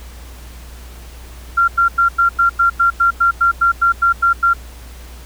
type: tone bursts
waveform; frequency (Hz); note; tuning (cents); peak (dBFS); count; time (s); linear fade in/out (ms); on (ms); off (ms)
sine; 1379; F6; -22; -9; 15; 1.57-4.536; 10; 110; 94
effects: added 60 Hz sine -33 dBFS peak until 5.25 s + pink hiss -41 dBFS RMS until 5.25 s